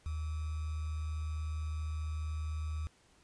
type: tone with sample-and-hold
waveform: sine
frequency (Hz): 77.8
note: D#2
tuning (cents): 0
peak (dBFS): -34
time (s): 0.06-2.87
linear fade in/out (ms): 0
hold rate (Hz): 1225
effects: pink hiss -66 dBFS RMS until 3.23 s + resampled to 22050 Hz